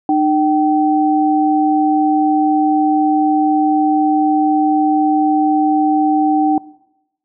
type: tone pair together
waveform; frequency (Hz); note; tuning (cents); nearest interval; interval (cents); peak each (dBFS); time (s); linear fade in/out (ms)
sine; 304 / 770; D#4 / G5; -40 / -31; octave + major third; 1609; -13 / -14; 0.09-6.58; 2
effects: noise-tail reverb RT60 0.9 s tail -21 dB re dry